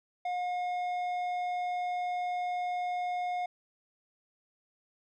square tone with low-pass filter, 718 Hz, F5, 48 cents sharp, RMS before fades -33 dBFS, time 0.25-3.46 s, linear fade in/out 5 ms, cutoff 2300 Hz, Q 0.57, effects none

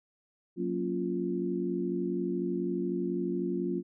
sine chord, Gb major seventh, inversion none, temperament equal with one note detuned, 183.08 / 233.1 / 277.2 / 349.2 Hz, Gb3 / Bb3 / Db4 / F4, -18 / 0 / 0 / 0 cents, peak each -34 / -37 / -36 / -32 dBFS, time 0.56-3.83 s, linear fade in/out 50 ms, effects none

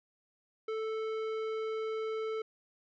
sine tone with tanh clipping, 440 Hz, A4, in tune, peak -35 dBFS, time 0.68-2.42 s, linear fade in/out 5 ms, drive 14 dB, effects none

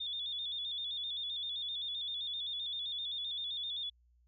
sine tone with vibrato, 3520 Hz, A7, in tune, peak -36 dBFS, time 0-3.9 s, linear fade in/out 10 ms, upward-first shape square, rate 7.7 Hz, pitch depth 54 cents each way, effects added 60 Hz sine -65 dBFS peak until 4.27 s

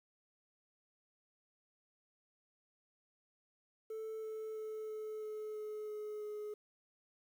sine tone with pitch steps, 440 / 437.2 / 434.4 / 431.7 / 429 / 426.2 / 423.5 / 420.9 Hz, A4 / A4 / A4 / A4 / A4 / G#4 / G#4 / G#4, 0 / -11 / -22 / -33 / -44 / +45 / +34 / +23 cents, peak -38 dBFS, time 3.9-6.54 s, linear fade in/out 5 ms, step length 330 ms, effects tanh soft clip ceiling -40 dBFS + 11-bit

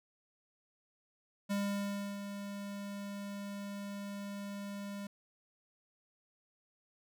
square tone with ADSR envelope, 201.1 Hz, G3, 44 cents sharp, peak -32 dBFS, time 1.49-5.07 s, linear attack 23 ms, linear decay 660 ms, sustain -9 dB, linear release 4 ms, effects none

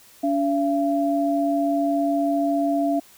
sine tone pair together, 285.8 / 678.7 Hz, D4 / F5, -47 / -50 cents, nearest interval octave + minor third, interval 1497 cents, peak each -21 / -22 dBFS, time 0.23-3 s, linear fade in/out 10 ms, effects white hiss -51 dBFS RMS until 3.17 s

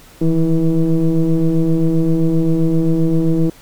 sine tone with frequency modulation, 164.81 Hz, E3, in tune, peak -10 dBFS, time 0.21-3.5 s, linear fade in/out 5 ms, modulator 161 Hz, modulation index 1.4, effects tanh soft clip ceiling -6 dBFS + pink hiss -44 dBFS RMS until 3.61 s

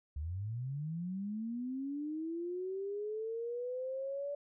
sine linear sweep, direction up, 69.3 to 578 Hz, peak -36 dBFS, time 0.16-4.35 s, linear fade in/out 5 ms, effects none

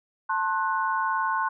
sine chord, F# diminished, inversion first, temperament just, 888 / 1065.6 / 1480 Hz, A5 / C6 / F#6, +16 / +31 / 0 cents, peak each -28 / -26 / -29 dBFS, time 0.29-1.49 s, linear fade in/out 10 ms, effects none

